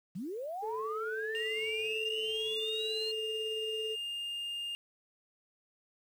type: linear sweep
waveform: sine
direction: up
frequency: 155.6 to 4252 Hz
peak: -36 dBFS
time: 0.15-3.12 s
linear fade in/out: 10 ms
type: tone with tremolo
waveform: sine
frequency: 438.1 Hz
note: A4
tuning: 7 cents flat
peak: -34 dBFS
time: 0.62-3.96 s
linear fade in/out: 20 ms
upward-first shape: sine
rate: 18 Hz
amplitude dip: 30%
type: tone with pitch glide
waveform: triangle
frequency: 2800 to 2816 Hz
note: F7 to F7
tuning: +4 to +14 cents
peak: -34 dBFS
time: 1.35-4.75 s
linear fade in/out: 0 ms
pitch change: +10 cents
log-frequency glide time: 1.62-3.3 s
effects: tanh soft clip ceiling -25 dBFS + 10-bit